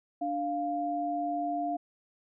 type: tone pair together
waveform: sine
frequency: 293.7 / 698.5 Hz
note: D4 / F5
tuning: 0 / 0 cents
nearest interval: octave + minor third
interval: 1500 cents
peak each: -34 / -30 dBFS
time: 0.21-1.77 s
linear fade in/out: 10 ms
effects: none